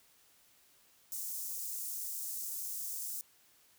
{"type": "high-pass noise", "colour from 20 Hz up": "white", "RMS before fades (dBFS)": -40, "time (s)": [1.12, 3.21], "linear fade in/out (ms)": 0, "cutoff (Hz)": 6300, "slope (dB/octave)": 24, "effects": ["white hiss -66 dBFS RMS until 3.78 s"]}